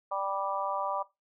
harmonic tone, 196 Hz, G3, in tune, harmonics 3 / 4 / 5 / 6, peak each -35 / -35 / -35 / -35 dBFS, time 0.11-1.03 s, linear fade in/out 10 ms, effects noise-tail reverb RT60 0.2 s tail -17 dB re dry

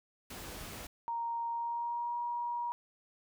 pink noise, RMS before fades -45 dBFS, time 0.3-0.87 s, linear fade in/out 5 ms
sine tone with pitch glide, 932.3 to 954.1 Hz, A#5 to A#5, 0 to +40 cents, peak -33 dBFS, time 1.08-2.72 s, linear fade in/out 0 ms, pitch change +40 cents, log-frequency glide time 1.5-2.17 s
effects none

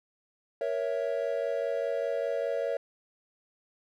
triangle chord, A# diminished, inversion none, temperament equal with one note detuned, 469.4 / 554.4 / 659.3 Hz, A#4 / C#5 / E5, +12 / 0 / 0 cents, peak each -31 / -29 / -32 dBFS, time 0.61-2.77 s, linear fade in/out 2 ms, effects none

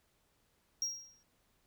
triangle tone with exponential decay, 5620 Hz, F8, 10 cents sharp, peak -29 dBFS, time 0.82-1.23 s, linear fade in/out 1 ms, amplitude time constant 88 ms, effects pink hiss -74 dBFS RMS until 1.66 s

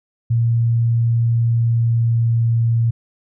sine tone with pitch glide, 116.5 to 115.7 Hz, A#2 to A#2, -1 to -13 cents, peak -13 dBFS, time 0.3-2.91 s, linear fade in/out 10 ms, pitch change -12 cents, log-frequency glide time 1.45-2.48 s, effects none

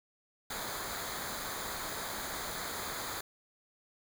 pink noise with comb filter, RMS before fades -39 dBFS, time 0.5-3.21 s, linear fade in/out 5 ms, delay 0.36 ms, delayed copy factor -0.7, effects none

